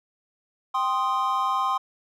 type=chord; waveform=triangle; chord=C minor; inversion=second; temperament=equal; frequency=784 / 1046.5 / 1244.5 Hz; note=G5 / C6 / Eb6; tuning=0 / 0 / 0 cents; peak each=-27 / -22 / -26 dBFS; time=0.74-1.78 s; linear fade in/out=10 ms; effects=none